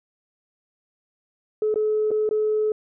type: tone with dropouts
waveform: sine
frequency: 428.9 Hz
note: A4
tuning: 44 cents flat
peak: -18 dBFS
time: 1.62-2.72 s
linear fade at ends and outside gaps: 2 ms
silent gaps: 1.742-1.758 / 2.107-2.114 / 2.291-2.31 s
effects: tanh soft clip ceiling -14 dBFS